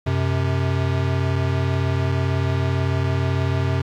square tone pair together, 92 / 130.11 Hz, F#2 / C3, -9 / -9 cents, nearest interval tritone, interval 600 cents, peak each -22 dBFS, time 0.06-3.82 s, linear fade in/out 10 ms, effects low-pass 4000 Hz 12 dB/octave + 9-bit

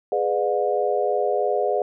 sine chord, G# diminished seventh, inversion none, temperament just, 415.3 / 498.4 / 598 / 717.6 Hz, G#4 / B4 / D5 / F5, 0 / +16 / +31 / +47 cents, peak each -24 / -25 / -25 / -25 dBFS, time 0.12-1.82 s, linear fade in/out 2 ms, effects none

